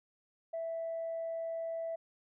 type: tone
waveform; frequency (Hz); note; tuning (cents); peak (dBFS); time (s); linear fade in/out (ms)
sine; 659.3; E5; 0; -34; 0.53-1.96; 10
effects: tanh soft clip ceiling -31 dBFS